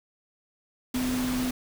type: tone in noise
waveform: sine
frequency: 252.8 Hz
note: B3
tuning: 41 cents sharp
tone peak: -26 dBFS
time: 0.94-1.51 s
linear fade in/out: 5 ms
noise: pink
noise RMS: -34 dBFS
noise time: 0.94-1.51 s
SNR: +5 dB
effects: none